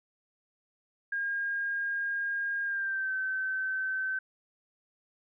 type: tone with pitch glide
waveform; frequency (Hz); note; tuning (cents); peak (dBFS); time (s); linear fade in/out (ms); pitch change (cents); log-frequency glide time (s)
sine; 1619 to 1537; G#6 to G6; -45 to -35; -29; 1.12-4.19; 5; -90; 2.64-3.13
effects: none